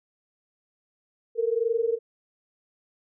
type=tone pair together; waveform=sine; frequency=449.4 / 471.5 Hz; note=A4 / A#4; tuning=+37 / +20 cents; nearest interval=minor second; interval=83 cents; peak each=-25 dBFS; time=1.35-1.99 s; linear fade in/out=50 ms; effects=none